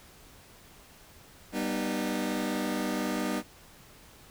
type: chord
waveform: sawtooth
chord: G augmented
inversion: none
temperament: just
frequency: 196 / 245 / 306.2 Hz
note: G3 / B3 / D#4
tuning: 0 / -14 / -28 cents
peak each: -30 / -29 / -29 dBFS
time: 1.52-3.43 s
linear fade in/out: 50 ms
effects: pink hiss -54 dBFS RMS until 4.3 s